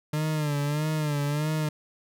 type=tone with vibrato; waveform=40% pulse; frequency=149.7 Hz; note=D3; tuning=33 cents sharp; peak=-24 dBFS; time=0.13-1.69 s; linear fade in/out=5 ms; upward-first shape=sine; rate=1.6 Hz; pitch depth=72 cents each way; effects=none